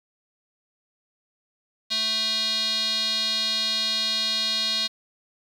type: tone with band-pass filter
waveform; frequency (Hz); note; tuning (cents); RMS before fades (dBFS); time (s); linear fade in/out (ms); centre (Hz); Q
square; 220; A3; 0; -25; 1.9-4.88; 20; 4000; 8.2
effects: 9-bit